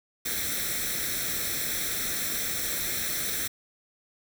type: noise with comb filter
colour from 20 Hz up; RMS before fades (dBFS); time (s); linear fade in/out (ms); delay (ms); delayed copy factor
white; -30; 0.25-3.48; 10; 0.52; +0.75
effects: none